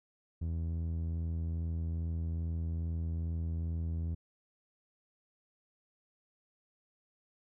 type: tone with low-pass filter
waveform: sawtooth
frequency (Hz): 82.41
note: E2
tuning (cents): 0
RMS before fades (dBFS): -35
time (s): 0.41-4.15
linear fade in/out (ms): 10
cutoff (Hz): 180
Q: 0.53
effects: none